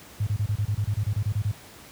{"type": "tone bursts", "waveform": "sine", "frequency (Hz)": 103.83, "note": "G#2", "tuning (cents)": 0, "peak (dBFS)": -21, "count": 14, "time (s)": [0.2, 1.515], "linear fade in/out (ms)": 5, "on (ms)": 67, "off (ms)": 29, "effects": ["pink hiss -47 dBFS RMS until 1.91 s", "high-pass 60 Hz 12 dB/octave"]}